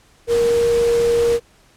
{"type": "tone in noise", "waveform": "sine", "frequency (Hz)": 470, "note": "A#4", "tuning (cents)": 14, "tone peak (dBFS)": -13, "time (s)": [0.27, 1.4], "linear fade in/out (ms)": 50, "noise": "pink", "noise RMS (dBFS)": -29, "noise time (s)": [0.27, 1.4], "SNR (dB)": 13, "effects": ["pink hiss -53 dBFS RMS until 1.76 s", "low-pass 10000 Hz 12 dB/octave"]}